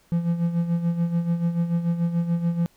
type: tone with tremolo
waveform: triangle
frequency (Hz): 170.2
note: F3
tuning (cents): -44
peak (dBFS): -16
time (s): 0.12-2.66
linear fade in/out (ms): 0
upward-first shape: sine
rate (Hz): 6.9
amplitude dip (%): 65
effects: pink hiss -60 dBFS RMS until 2.76 s